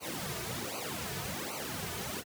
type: noise with flanger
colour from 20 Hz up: pink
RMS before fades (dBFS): -38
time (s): 0-2.24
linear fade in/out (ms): 50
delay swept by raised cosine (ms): 0.56 to 3.76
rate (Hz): 1.3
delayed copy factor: -1
effects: high-pass 80 Hz 12 dB/octave